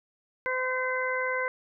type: harmonic tone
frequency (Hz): 512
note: C5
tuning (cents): -38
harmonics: 1 / 2 / 3 / 4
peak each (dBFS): -31 / -33 / -32 / -32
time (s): 0.46-1.48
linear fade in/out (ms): 0
effects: none